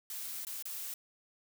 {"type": "noise with dropouts", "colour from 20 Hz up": "blue", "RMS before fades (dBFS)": -41, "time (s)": [0.1, 0.94], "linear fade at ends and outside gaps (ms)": 2, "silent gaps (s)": [[0.45, 0.468], [0.625, 0.654]], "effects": []}